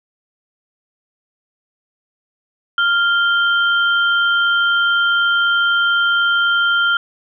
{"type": "tone pair together", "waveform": "sine", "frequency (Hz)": [1396.9, 3134], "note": ["F6", "G7"], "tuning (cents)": [0, -1], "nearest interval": "octave + major second", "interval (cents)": 1399, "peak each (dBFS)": [-13, -20], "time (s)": [2.78, 6.97], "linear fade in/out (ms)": 2, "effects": []}